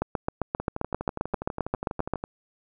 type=two click trains; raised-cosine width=1 ms; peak=-17 / -11 dBFS; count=21 / 17; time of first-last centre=0.6-2.239 / 0.02-2.136 s; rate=12.2 / 7.56 Hz; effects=none